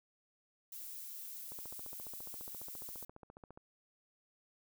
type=noise; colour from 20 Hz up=violet; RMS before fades=-47 dBFS; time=0.72-3.05 s; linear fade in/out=5 ms
type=click train; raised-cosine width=1 ms; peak=-38 dBFS; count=31; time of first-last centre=1.52-3.575 s; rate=14.6 Hz
effects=none